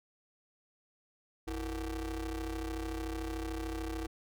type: ring-modulated tone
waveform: 35% pulse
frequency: 136.5 Hz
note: C#3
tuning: 26 cents flat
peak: -31 dBFS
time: 1.47-4.07 s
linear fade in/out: 10 ms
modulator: 188 Hz
effects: none